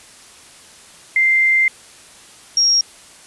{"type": "tone pair in turn", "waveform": "sine", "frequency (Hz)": [2090, 5590], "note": ["C7", "F8"], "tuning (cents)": [-2, 1], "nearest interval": "octave + perfect fourth", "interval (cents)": 1703, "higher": "second", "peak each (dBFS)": [-11, -11], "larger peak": "neither", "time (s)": [[1.16, 1.68], [2.57, 2.81]], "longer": "first", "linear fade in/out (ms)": 2, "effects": ["white hiss -43 dBFS RMS until 3.26 s", "resampled to 24000 Hz"]}